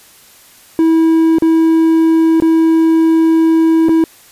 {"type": "tone with dropouts", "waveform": "triangle", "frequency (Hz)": 324.7, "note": "E4", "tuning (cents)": -26, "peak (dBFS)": -5, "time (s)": [0.79, 4.04], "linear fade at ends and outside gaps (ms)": 1, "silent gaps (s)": [[1.385, 1.422], [2.401, 2.422], [3.886, 3.892]], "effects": ["white hiss -43 dBFS RMS until 4.31 s", "resampled to 32000 Hz"]}